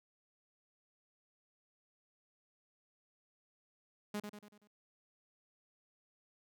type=tone with echo; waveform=sawtooth; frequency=207.7 Hz; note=G#3; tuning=in tune; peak=-33 dBFS; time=4.14-4.2 s; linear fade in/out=5 ms; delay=95 ms; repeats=5; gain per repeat=-6 dB; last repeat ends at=4.675 s; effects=none